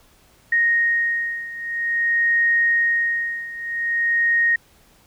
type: beating tone pair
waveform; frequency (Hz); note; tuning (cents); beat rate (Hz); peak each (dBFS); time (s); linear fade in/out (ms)
sine; 1864.7 / 1865.2; A#6 / A#6; 0 / +1; 0.5; -19 / -22; 0.52-4.56; 5
effects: pink hiss -55 dBFS RMS until 5.06 s